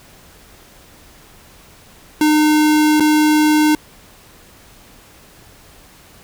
square tone with dropouts, 304.5 Hz, D#4, 37 cents flat, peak -11 dBFS, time 2.21-3.75 s, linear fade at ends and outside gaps 2 ms, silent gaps 2.999-3.005 s, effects pink hiss -45 dBFS RMS until 6.23 s

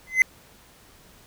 triangle tone with exponential growth, 2047 Hz, C7, 38 cents flat, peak -8 dBFS, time 0.07-0.22 s, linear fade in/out 1 ms, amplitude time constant 32 ms, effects pink hiss -53 dBFS RMS until 1.26 s

